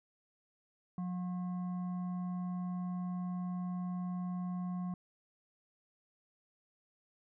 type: tone with frequency modulation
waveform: sine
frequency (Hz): 180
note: F#3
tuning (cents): -47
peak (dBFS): -35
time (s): 0.98-4.94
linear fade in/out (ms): 2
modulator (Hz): 900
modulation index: 0.29
effects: none